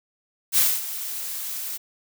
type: noise with ADSR envelope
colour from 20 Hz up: blue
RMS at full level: -17 dBFS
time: 0.52-1.78 s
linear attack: 56 ms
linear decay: 230 ms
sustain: -14 dB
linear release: 19 ms
effects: none